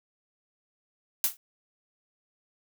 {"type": "noise with exponential decay", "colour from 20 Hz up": "blue", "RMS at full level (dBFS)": -20, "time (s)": [1.24, 1.37], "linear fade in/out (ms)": 2, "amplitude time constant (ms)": 28, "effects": []}